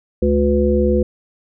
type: harmonic tone with a mistuned harmonic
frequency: 71.2 Hz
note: C#2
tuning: 47 cents sharp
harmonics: 1 / 3 / 5 / 7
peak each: -18 / -18 / -18 / -18 dBFS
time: 0.22-1.03 s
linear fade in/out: 5 ms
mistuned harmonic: 5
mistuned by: +23 cents
effects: none